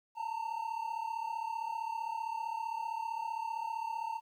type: tone pair together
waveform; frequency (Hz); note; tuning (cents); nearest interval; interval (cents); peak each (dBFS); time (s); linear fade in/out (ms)
triangle; 883.6 / 919; A5 / A#5; +7 / -25; minor second; 68; -37 / -35; 0.15-4.21; 50
effects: 12-bit